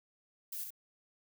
violet noise with echo, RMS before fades -41 dBFS, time 0.52-0.64 s, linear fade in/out 5 ms, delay 65 ms, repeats 1, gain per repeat -4 dB, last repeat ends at 0.705 s, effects none

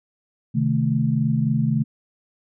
sine chord, A diminished, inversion first, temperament equal with one note detuned, 130.81 / 154.4 / 220 Hz, C3 / Eb3 / A3, 0 / -13 / 0 cents, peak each -22 dBFS, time 0.54-1.84 s, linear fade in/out 20 ms, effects none

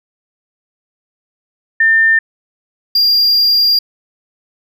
sine / triangle tone pair in turn, 1800 / 4790 Hz, A6 / D8, +39 / +33 cents, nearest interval octave + perfect fourth, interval 1694 cents, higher second, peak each -7 dBFS, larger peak neither, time 1.8-2.19 / 2.95-3.79 s, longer second, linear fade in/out 5 ms, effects none

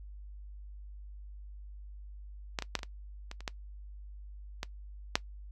clicks, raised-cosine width 0.2 ms, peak -14 / -18 / -11 / -27 / -21 / -24 / -29 / -16 / -17 / -7 dBFS, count 10, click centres 2.588 / 2.623 / 2.753 / 2.791 / 2.832 / 3.314 / 3.406 / 3.478 / 4.631 / 5.155 s, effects noise-tail reverb RT60 0.1 s tail -20 dB re dry + added 50 Hz sine -44 dBFS peak until 5.51 s

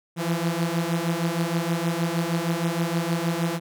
sawtooth beating tone pair, 165.2 / 171.6 Hz, E3 / F3, +4 / -30 cents, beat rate 6.4 Hz, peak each -22 dBFS, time 0.16-3.6 s, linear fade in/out 50 ms, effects none

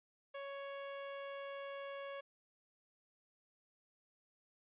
sawtooth tone, 556 Hz, C#5, 5 cents sharp, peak -40 dBFS, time 0.34-2.21 s, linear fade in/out 10 ms, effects resampled to 8000 Hz

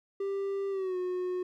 triangle tone with pitch glide, 394.2 to 363.6 Hz, G4 to F#4, +10 to -30 cents, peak -28 dBFS, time 0.2-1.43 s, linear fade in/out 5 ms, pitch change -140 cents, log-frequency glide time 0.7-0.97 s, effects none

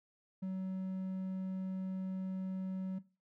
triangle tone, 188.3 Hz, F#3, 31 cents sharp, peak -34 dBFS, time 0.42-2.99 s, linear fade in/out 10 ms, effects noise-tail reverb RT60 0.3 s tail -17 dB re dry

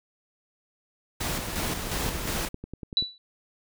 pink noise with tremolo, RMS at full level -29 dBFS, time 1.2-2.49 s, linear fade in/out 10 ms, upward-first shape square, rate 2.8 Hz, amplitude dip 40%
click train, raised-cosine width 3 ms, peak -24 dBFS, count 18, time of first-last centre 1.39-3.025 s, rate 10.4 Hz
sine tone with exponential decay, 3951 Hz, B7, in tune, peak -17 dBFS, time 2.97-3.18 s, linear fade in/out 1 ms, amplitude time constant 45 ms
effects none

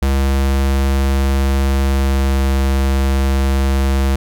square tone with pitch glide, 67.9 to 67.51 Hz, C#2 to C#2, -35 to -45 cents, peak -13 dBFS, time 0.02-4.16 s, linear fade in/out 5 ms, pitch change -10 cents, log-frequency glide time 1.85-2.44 s, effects none

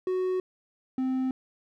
triangle tone pair in turn, 370 / 259.9 Hz, F#4 / C4, 0 / -11 cents, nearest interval tritone, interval 611 cents, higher first, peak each -23 dBFS, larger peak neither, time 0.07-0.4 / 0.98-1.31 s, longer neither, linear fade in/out 2 ms, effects none

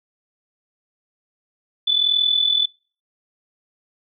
sine tone with amplitude modulation, 3486 Hz, A7, 17 cents flat, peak -12 dBFS, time 1.87-2.66 s, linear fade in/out 10 ms, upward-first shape sine, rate 41.3 Hz, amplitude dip 70%, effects noise-tail reverb RT60 0.4 s tail -25 dB re dry

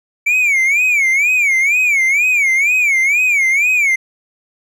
triangle tone with vibrato, 2291 Hz, D7, 44 cents flat, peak -9 dBFS, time 0.26-3.96 s, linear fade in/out 10 ms, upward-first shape sine, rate 2.1 Hz, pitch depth 170 cents each way, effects none

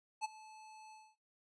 square tone with ADSR envelope, 868 Hz, A5, 24 cents flat, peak -34 dBFS, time 0.21-1.16 s, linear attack 35 ms, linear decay 19 ms, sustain -20 dB, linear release 240 ms, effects noise-tail reverb RT60 0.3 s tail -21 dB re dry + resampled to 22050 Hz

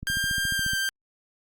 click train, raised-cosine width 5 ms, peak -23 dBFS, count 11, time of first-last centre 0.03-0.734 s, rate 14.2 Hz
sawtooth tone with pitch glide, 1594 to 1573.9 Hz, G6 to G6, +28 to +7 cents, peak -21 dBFS, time 0.07-0.89 s, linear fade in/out 0 ms, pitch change -21 cents, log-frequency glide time 0.55-0.62 s
effects Opus 48 kbps

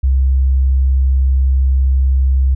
sine tone, 66.1 Hz, C2, 18 cents sharp, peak -9 dBFS, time 0.03-2.55 s, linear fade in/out 10 ms, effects none

